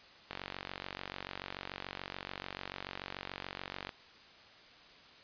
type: click train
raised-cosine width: 0.3 ms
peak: -23 dBFS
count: 169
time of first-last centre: 0.31-3.892 s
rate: 46.9 Hz
effects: white hiss -57 dBFS RMS until 5.23 s + resampled to 11025 Hz